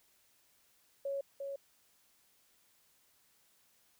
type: tone with echo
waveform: sine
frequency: 554.4 Hz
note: C#5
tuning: in tune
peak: -34 dBFS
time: 1.05-1.21 s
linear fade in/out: 5 ms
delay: 350 ms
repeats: 1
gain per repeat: -4 dB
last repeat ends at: 1.56 s
effects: white hiss -70 dBFS RMS until 3.99 s